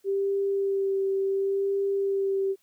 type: tone with vibrato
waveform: sine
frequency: 392 Hz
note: G4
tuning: in tune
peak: -23 dBFS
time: 0.04-2.56 s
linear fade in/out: 50 ms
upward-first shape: sine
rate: 0.7 Hz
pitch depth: 16 cents each way
effects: white hiss -68 dBFS RMS until 2.62 s